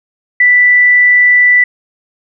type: tone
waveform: sine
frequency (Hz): 1975.5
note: B6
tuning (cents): 0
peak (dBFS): -4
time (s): 0.4-1.64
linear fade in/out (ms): 5
effects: none